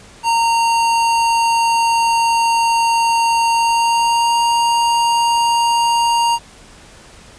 square tone with pitch glide, 923 to 934.8 Hz, A#5 to A#5, -17 to +5 cents, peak -13 dBFS, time 0.23-6.39 s, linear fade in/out 50 ms, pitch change +22 cents, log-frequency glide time 3.5-4.39 s, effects pink hiss -42 dBFS RMS until 7.38 s + resampled to 22050 Hz

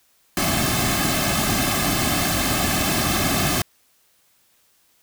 pink noise with comb filter, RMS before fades -21 dBFS, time 0.37-3.62 s, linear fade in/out 2 ms, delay 2.1 ms, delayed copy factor -0.8, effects white hiss -61 dBFS RMS until 5.02 s

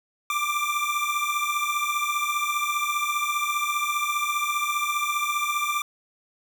25% pulse beating tone pair, 1174.7 / 1189.7 Hz, D6 / D6, 0 / +22 cents, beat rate 15 Hz, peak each -23 dBFS, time 0.3-5.82 s, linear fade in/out 2 ms, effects none

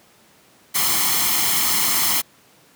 white noise with comb filter, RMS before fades -19 dBFS, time 0.74-2.22 s, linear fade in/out 20 ms, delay 0.95 ms, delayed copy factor +0.65, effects pink hiss -53 dBFS RMS until 2.75 s + high-pass 150 Hz 12 dB/octave

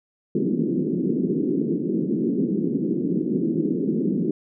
pink band-pass noise, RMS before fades -23 dBFS, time 0.35-4.31 s, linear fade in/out 2 ms, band 170 to 390 Hz, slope 48 dB/octave, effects none

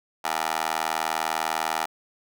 15% pulse tone with high-pass filter, 80 Hz, D#2, 49 cents sharp, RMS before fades -27 dBFS, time 0.24-1.86 s, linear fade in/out 10 ms, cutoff 850 Hz, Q 1.9, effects none

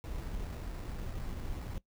brown noise with sample-and-hold, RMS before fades -39 dBFS, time 0.04-1.78 s, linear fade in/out 0 ms, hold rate 3150 Hz, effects noise-tail reverb RT60 0.1 s tail -19 dB re dry

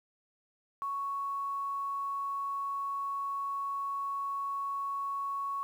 sine tone with quantisation, 1111 Hz, C#6, 4 cents sharp, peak -32 dBFS, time 0.82-5.63 s, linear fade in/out 0 ms, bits 10, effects none

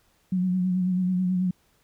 sine tone with vibrato, 183.1 Hz, F#3, 18 cents flat, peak -21 dBFS, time 0.32-1.51 s, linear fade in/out 5 ms, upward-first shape sine, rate 9.2 Hz, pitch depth 37 cents each way, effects pink hiss -65 dBFS RMS until 1.83 s

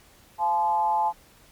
sine tone with frequency modulation, 861 Hz, A5, 38 cents flat, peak -20 dBFS, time 0.38-1.13 s, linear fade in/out 50 ms, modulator 171 Hz, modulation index 0.61, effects pink hiss -55 dBFS RMS until 1.51 s + MP3 96 kbps

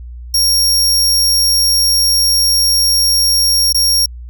sawtooth tone with dropouts, 5570 Hz, F8, 5 cents flat, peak -7 dBFS, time 0.34-4.06 s, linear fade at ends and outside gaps 5 ms, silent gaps 3.727-3.745 s, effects added 60 Hz sine -27 dBFS peak until 4.29 s

